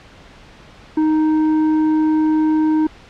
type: tone with tanh clipping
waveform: triangle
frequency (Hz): 311.2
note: D#4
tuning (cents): 0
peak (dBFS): -14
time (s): 0.97-2.87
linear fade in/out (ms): 5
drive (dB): 11
effects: pink hiss -43 dBFS RMS until 3.09 s + low-pass 4000 Hz 12 dB/octave